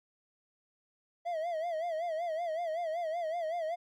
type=tone with vibrato; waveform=triangle; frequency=662 Hz; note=E5; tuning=7 cents sharp; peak=-30 dBFS; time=1.25-3.76 s; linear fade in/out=20 ms; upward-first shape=sine; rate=5.3 Hz; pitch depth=110 cents each way; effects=Opus 48 kbps